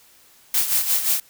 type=noise with tremolo; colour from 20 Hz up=blue; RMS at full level=-18 dBFS; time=0.54-1.2 s; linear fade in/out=2 ms; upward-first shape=sine; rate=5.7 Hz; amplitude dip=65%; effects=white hiss -53 dBFS RMS until 1.29 s